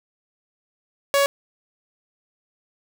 sawtooth tone, 560 Hz, C#5, 18 cents sharp, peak -12 dBFS, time 1.14-1.26 s, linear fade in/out 0 ms, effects none

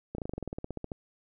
slowing click train, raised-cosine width 2 ms, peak -22 dBFS, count 16, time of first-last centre 0.15-0.918 s, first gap 33 ms, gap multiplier 1.06, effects none

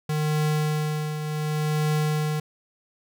square tone with tremolo, 152.5 Hz, D#3, 34 cents flat, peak -21 dBFS, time 0.09-2.4 s, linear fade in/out 5 ms, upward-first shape triangle, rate 0.68 Hz, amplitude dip 60%, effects none

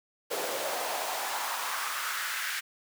pink noise with high-pass filter sweep, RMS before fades -33 dBFS, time 0.3-2.61 s, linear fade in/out 20 ms, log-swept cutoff 470 to 1800 Hz, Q 2.7, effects none

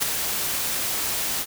white noise with ADSR envelope, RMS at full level -20 dBFS, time 0-1.46 s, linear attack 25 ms, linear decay 10 ms, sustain -6 dB, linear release 49 ms, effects none

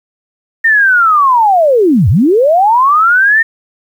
sine linear two-way sweep, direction down then up, 1841 to 79 to 1841 Hz, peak -5 dBFS, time 0.64-3.43 s, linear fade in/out 10 ms, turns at 2.09 s, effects 7-bit

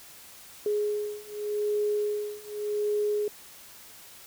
sine beating tone pair, 417.2 / 418.05 Hz, G#4 / G#4, +8 / +11 cents, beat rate 0.85 Hz, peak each -30 / -29 dBFS, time 0.66-3.28 s, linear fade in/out 2 ms, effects white hiss -49 dBFS RMS until 4.26 s

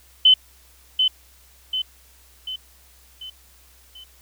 sine tone with echo, 3042 Hz, F#7, 47 cents sharp, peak -9 dBFS, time 0.25-0.34 s, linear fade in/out 5 ms, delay 740 ms, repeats 5, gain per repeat -6 dB, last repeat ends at 4.04 s, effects added 63 Hz sine -54 dBFS peak until 4.21 s + white hiss -54 dBFS RMS until 4.21 s

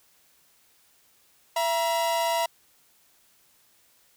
45% pulse tone pair together, 670.1 / 954 Hz, E5 / A#5, +28 / +40 cents, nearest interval tritone, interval 612 cents, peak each -26 dBFS, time 1.56-2.46 s, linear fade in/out 5 ms, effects white hiss -62 dBFS RMS until 4.16 s

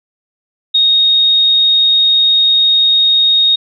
sine tone, 3729 Hz, A#7, in tune, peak -7 dBFS, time 0.74-3.56 s, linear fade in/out 10 ms, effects none

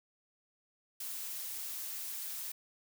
blue noise, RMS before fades -41 dBFS, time 1-2.52 s, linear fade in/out 5 ms, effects none

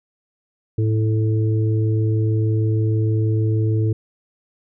harmonic tone, 109.2 Hz, A2, 13 cents flat, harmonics 1 / 3 / 4, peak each -16 / -26 / -28 dBFS, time 0.78-3.93 s, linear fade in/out 5 ms, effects none

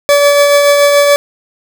40% pulse tone with tremolo, 574 Hz, D5, 40 cents flat, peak -3 dBFS, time 0.09-1.16 s, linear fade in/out 0 ms, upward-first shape triangle, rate 7 Hz, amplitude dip 35%, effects none

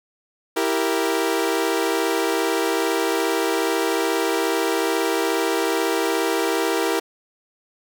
sawtooth chord, E diminished, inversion none, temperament equal, 329.6 / 392 / 466.2 Hz, E4 / G4 / Bb4, 0 / 0 / 0 cents, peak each -20 dBFS, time 0.56-7 s, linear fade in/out 10 ms, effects none

